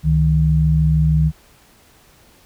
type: tone pair together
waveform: sine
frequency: 69.29 / 155.56 Hz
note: C#2 / D#3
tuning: 0 / 0 cents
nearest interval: octave + major second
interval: 1400 cents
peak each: -17 / -13 dBFS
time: 0.03-1.32 s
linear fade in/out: 50 ms
effects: pink hiss -51 dBFS RMS until 2.45 s